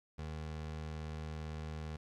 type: tone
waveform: 25% pulse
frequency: 77.78 Hz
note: D#2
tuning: in tune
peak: -37 dBFS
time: 0.18-1.97 s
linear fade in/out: 10 ms
effects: low-pass 6000 Hz 12 dB/octave + 12-bit